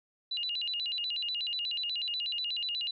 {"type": "tone with vibrato", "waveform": "sine", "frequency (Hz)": 3364, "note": "G#7", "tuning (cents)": 22, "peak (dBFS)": -31, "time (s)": [0.31, 2.91], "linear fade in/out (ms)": 5, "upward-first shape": "square", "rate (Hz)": 8.2, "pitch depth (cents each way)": 290, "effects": []}